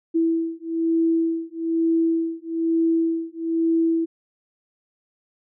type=beating tone pair; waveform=sine; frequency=328.5 / 329.6 Hz; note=E4 / E4; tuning=-6 / 0 cents; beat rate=1.1 Hz; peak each=-22 dBFS; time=0.14-4.06 s; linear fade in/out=20 ms; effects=none